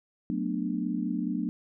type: chord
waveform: sine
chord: B minor seventh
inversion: second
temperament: just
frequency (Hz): 185.21 / 222.2 / 246.9 / 296.3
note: F#3 / A3 / B3 / D4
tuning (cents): +2 / +17 / 0 / +15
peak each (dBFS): -33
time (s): 0.3-1.49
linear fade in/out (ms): 0
effects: none